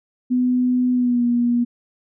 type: tone with pitch glide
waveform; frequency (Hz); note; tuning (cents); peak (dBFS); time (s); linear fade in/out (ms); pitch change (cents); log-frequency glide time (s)
sine; 250 to 240; B3 to B3; +21 to -49; -15; 0.3-1.65; 20; -70; 0.93-1.24
effects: none